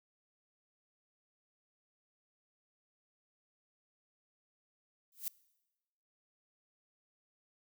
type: noise with exponential growth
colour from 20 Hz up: violet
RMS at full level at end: -34 dBFS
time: 5.12-5.28 s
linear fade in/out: 1 ms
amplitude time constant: 34 ms
effects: noise-tail reverb RT60 1.0 s tail -22 dB re dry